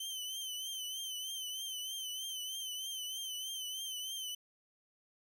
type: tone with vibrato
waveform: sawtooth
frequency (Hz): 3074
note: G7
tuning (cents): -35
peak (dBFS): -36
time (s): 0-4.35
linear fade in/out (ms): 5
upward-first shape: triangle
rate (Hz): 3.2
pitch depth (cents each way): 73
effects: none